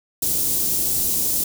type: band-stop noise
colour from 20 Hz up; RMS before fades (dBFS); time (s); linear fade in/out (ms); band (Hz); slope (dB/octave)
white; -21; 0.22-1.44; 5; 360 to 6600; 12
effects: none